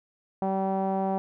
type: tone with low-pass filter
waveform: sawtooth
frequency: 192.4 Hz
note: G3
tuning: 32 cents flat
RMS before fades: -27 dBFS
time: 0.42-1.18 s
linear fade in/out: 0 ms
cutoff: 780 Hz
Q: 4.1
effects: none

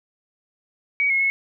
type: tone with pitch steps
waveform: sine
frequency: 2259 / 2168 / 2187 Hz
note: C#7 / C#7 / C#7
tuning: +32 / -39 / -24 cents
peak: -17 dBFS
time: 1-1.3 s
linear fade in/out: 0 ms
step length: 100 ms
effects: none

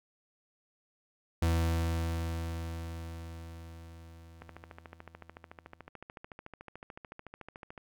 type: tone with exponential decay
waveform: 40% pulse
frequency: 82.9 Hz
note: E2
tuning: 10 cents sharp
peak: -24 dBFS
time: 1.42-5.89 s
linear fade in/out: 5 ms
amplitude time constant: 970 ms
type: click train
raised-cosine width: 0.5 ms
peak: -30 dBFS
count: 47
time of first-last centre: 4.42-7.778 s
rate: 13.7 Hz
effects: none

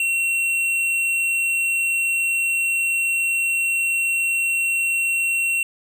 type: tone with tanh clipping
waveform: sine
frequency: 2727 Hz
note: F7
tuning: 42 cents flat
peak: -20 dBFS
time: 0-5.63 s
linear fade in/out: 2 ms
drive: 12 dB
effects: none

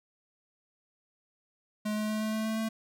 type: tone with pitch steps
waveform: square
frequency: 212.1 / 213.7 / 215.3 / 216.9 / 218.6 / 220.2 / 221.9 Hz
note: G#3 / G#3 / A3 / A3 / A3 / A3 / A3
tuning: +37 / +50 / -37 / -25 / -11 / +2 / +15 cents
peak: -30 dBFS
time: 1.85-2.69 s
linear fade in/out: 10 ms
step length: 120 ms
effects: none

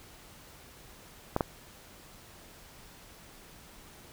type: clicks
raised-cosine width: 1 ms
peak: -12 dBFS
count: 2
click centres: 1.364 / 1.408 s
effects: pink hiss -53 dBFS RMS until 4.12 s

